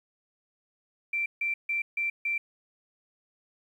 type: tone bursts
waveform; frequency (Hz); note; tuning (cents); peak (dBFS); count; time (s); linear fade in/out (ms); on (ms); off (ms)
sine; 2349; D7; 0; -26; 5; 1.13-2.38; 5; 130; 150
effects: 10-bit